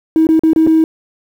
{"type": "tone with dropouts", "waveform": "triangle", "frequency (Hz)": 319.8, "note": "D#4", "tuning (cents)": 48, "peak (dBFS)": -3, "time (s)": [0.16, 0.84], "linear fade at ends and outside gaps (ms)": 1, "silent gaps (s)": [[0.269, 0.289], [0.394, 0.435], [0.533, 0.561], [0.666, 0.672]], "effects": ["tanh soft clip ceiling -4 dBFS", "7-bit"]}